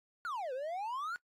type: exponential two-way sweep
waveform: triangle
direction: down then up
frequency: 1480 to 493.9 to 1480 Hz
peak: -34 dBFS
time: 0.25-1.16 s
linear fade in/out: 0 ms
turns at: 0.53 s
effects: noise-tail reverb RT60 0.1 s tail -23 dB re dry + AAC 48 kbps